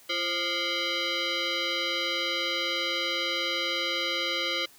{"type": "tone with frequency modulation", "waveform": "sine", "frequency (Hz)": 530, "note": "C5", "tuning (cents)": 22, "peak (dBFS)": -26, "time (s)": [0.09, 4.66], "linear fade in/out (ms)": 10, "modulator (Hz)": 872, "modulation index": 4.5, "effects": ["white hiss -55 dBFS RMS until 4.78 s"]}